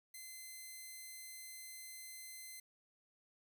5% pulse tone, 2060 Hz, C7, 28 cents flat, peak -39 dBFS, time 0.14-2.6 s, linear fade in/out 5 ms, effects 12-bit

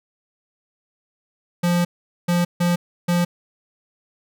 square tone bursts at uneven times, 174.61 Hz, F3, in tune, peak -17 dBFS, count 4, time 1.63-1.85 / 2.28-2.45 / 2.6-2.76 / 3.08-3.25 s, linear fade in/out 10 ms, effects none

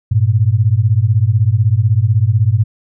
sine beating tone pair, 100.5 / 116.5 Hz, G2 / A#2, +44 / -1 cents, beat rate 16 Hz, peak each -12 dBFS, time 0.11-2.64 s, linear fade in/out 10 ms, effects none

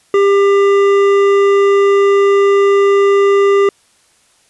triangle tone with hard clipping, 398.5 Hz, G4, 28 cents sharp, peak -9 dBFS, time 0.14-3.69 s, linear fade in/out 2 ms, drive 15 dB, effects white hiss -53 dBFS RMS until 4.49 s + resampled to 24000 Hz

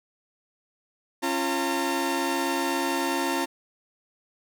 sawtooth tone cluster, 273.5 / 344.7 / 910 Hz, C#4 / F4 / A#5, -23 / -23 / -42 cents, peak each -25 dBFS, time 1.22-3.46 s, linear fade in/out 20 ms, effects none

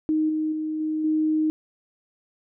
sine tone with level steps, 311.1 Hz, D#4, in tune, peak -19 / -22 / -25 / -23 / -19 dBFS, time 0.09-1.5 s, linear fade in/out 0 ms, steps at 0.29 / 0.52 / 0.8 / 1.04 s, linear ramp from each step 5 ms, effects none

